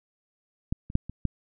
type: clicks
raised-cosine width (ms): 5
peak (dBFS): -14 / -27 / -8 / -24 / -13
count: 5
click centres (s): 0.725 / 0.901 / 0.954 / 1.096 / 1.253
effects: none